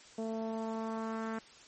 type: tone with low-pass filter sweep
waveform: sawtooth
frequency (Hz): 223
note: A3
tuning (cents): +23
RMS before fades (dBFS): -37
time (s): 0.18-1.39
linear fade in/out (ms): 5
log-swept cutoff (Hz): 600 to 1600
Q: 2
effects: white hiss -56 dBFS RMS until 1.67 s + MP3 32 kbps